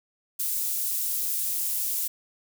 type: high-pass noise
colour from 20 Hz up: pink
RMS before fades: -28 dBFS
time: 0.39-2.08 s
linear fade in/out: 10 ms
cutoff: 12000 Hz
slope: 12 dB/octave
effects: none